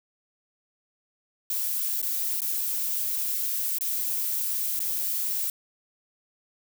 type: noise with dropouts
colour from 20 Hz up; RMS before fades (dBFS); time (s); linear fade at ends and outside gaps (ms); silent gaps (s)
violet; -28; 1.5-5.5; 1; 2.016-2.027 / 2.405-2.418 / 3.785-3.809 / 4.792-4.802
effects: none